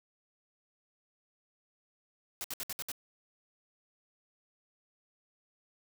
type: noise bursts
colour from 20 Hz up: white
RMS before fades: -38 dBFS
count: 6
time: 2.41-2.917 s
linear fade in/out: 0 ms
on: 32 ms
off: 63 ms
effects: none